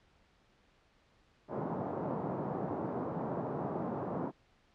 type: band-pass noise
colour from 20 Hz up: pink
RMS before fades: -37 dBFS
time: 1.48-4.32 s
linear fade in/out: 50 ms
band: 140 to 980 Hz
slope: 24 dB/octave
effects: pink hiss -68 dBFS RMS until 4.74 s + low-pass 4000 Hz 12 dB/octave